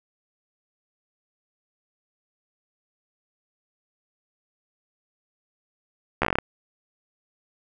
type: slowing click train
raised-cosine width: 0.5 ms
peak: -6 dBFS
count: 9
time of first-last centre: 6.22-6.386 s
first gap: 13 ms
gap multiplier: 1.13
effects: none